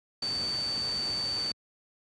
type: tone in noise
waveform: sine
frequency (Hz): 4564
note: C#8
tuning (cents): +50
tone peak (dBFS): -29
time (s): 0.22-1.52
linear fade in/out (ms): 5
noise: pink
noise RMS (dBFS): -40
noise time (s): 0.22-1.52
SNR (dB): +8
effects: high-pass 80 Hz 12 dB/octave + resampled to 22050 Hz